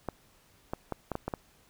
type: clicks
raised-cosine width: 1 ms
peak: -18 dBFS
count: 7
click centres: 0.087 / 0.735 / 0.923 / 1.117 / 1.154 / 1.28 / 1.338 s
effects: pink hiss -63 dBFS RMS until 1.69 s